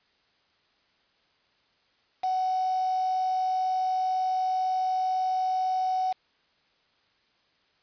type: tone with quantisation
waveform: sine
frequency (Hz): 747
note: F#5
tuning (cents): +16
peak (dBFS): -24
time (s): 2.23-6.13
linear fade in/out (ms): 10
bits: 6
effects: white hiss -67 dBFS RMS until 7.82 s + resampled to 11025 Hz